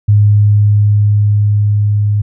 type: tone with level ramp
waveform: sine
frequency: 103.83 Hz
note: G#2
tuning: in tune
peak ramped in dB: -4 to -9 dBFS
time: 0.08-2.22 s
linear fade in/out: 10 ms
effects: none